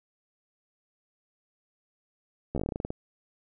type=slowing click train; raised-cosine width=2 ms; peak=-18 dBFS; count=13; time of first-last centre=2.55-2.905 s; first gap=13 ms; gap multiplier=1.14; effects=none

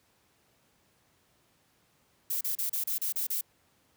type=noise bursts; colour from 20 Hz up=violet; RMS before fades=-31 dBFS; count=8; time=2.3-3.411 s; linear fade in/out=5 ms; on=110 ms; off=33 ms; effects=pink hiss -68 dBFS RMS until 3.96 s + high-pass 80 Hz 12 dB/octave

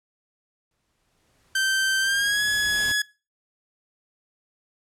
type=noise with exponential growth; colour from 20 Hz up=pink; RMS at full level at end=-36 dBFS; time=0.71-2.92 s; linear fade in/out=2 ms; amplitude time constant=480 ms
type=tone with pitch glide; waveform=sawtooth; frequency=1556 to 1687.1 Hz; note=G6 to G#6; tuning=-13 to +27 cents; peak=-17 dBFS; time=1.55-3.02 s; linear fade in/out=5 ms; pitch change=+140 cents; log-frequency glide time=2-2.43 s
effects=noise-tail reverb RT60 0.3 s tail -21 dB re dry + low-pass 11000 Hz 12 dB/octave

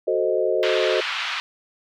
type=chord; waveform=sine; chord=F# diminished seventh; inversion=none; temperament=equal; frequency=370 / 440 / 523.3 / 622.3 Hz; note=F#4 / A4 / C5 / Eb5; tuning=0 / 0 / 0 / 0 cents; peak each=-24 dBFS; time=0.07-1.01 s; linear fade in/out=10 ms
type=band-pass noise; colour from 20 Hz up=white; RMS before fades=-27 dBFS; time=0.63-1.4 s; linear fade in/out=0 ms; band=1000 to 3500 Hz; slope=24 dB/octave
effects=none

